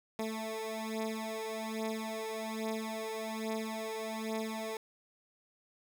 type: beating tone pair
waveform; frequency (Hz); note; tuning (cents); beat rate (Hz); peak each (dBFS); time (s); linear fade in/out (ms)
15% pulse; 220 / 221.2; A3 / A3; 0 / +9; 1.2; -32 / -33; 0.19-4.77; 2
effects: none